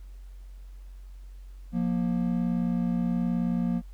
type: tone pair together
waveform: triangle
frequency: 176.64 / 235.5 Hz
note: F3 / A#3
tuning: +20 / +18 cents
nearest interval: perfect fourth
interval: 498 cents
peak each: -25 dBFS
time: 1.72-3.82 s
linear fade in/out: 50 ms
effects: added 46 Hz sine -41 dBFS peak until 3.93 s + pink hiss -65 dBFS RMS until 3.93 s